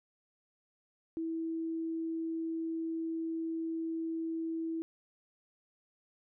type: tone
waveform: sine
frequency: 326.5 Hz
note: E4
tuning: 17 cents flat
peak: -33 dBFS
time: 1.17-4.82 s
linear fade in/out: 0 ms
effects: none